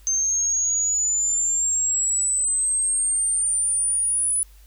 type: exponential sweep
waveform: sine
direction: up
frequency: 6272 to 10000 Hz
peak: -19 dBFS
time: 0.07-4.43 s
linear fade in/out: 0 ms
effects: added 50 Hz sine -46 dBFS peak until 4.66 s + white hiss -57 dBFS RMS until 4.66 s